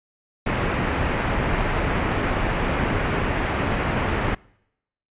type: low-pass noise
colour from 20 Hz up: pink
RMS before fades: -23 dBFS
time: 0.46-4.35 s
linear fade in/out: 5 ms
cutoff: 2500 Hz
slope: 24 dB/octave
effects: noise-tail reverb RT60 0.8 s tail -25 dB re dry + resampled to 8000 Hz